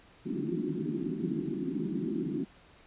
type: band-pass noise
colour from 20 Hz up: white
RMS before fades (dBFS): -33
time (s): 0.25-2.45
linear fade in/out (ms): 20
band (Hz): 150 to 370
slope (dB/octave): 96
effects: pink hiss -58 dBFS RMS until 2.86 s + resampled to 8000 Hz